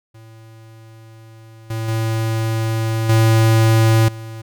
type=tone with level steps; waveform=square; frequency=112 Hz; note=A2; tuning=31 cents sharp; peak=-40 / -22 / -18 / -11 / -30 dBFS; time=0.14-4.42 s; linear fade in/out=10 ms; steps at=1.7 / 1.88 / 3.09 / 4.08 s; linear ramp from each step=5 ms; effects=none